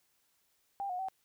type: tone with pitch steps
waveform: sine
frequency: 795 / 725 / 763 Hz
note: G5 / F#5 / G5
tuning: +24 / -35 / -47 cents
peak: -34 dBFS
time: 0.8-1.085 s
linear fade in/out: 0 ms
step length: 95 ms
effects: white hiss -74 dBFS RMS until 1.24 s